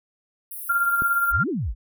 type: high-pass noise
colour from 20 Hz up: pink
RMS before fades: -35 dBFS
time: 0.51-1.32 s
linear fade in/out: 5 ms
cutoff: 9900 Hz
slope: 96 dB/octave
type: tone with tremolo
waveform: sine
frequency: 1391 Hz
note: F6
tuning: 7 cents flat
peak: -16 dBFS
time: 0.69-1.44 s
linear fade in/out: 10 ms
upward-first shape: triangle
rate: 17 Hz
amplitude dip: 55%
type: click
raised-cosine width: 3 ms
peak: -19 dBFS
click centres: 1.021 s
type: exponential two-way sweep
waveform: sine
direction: up then down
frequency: 38 to 413.6 to 38 Hz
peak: -23 dBFS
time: 1.3-1.75 s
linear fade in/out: 50 ms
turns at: 1.49 s
effects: none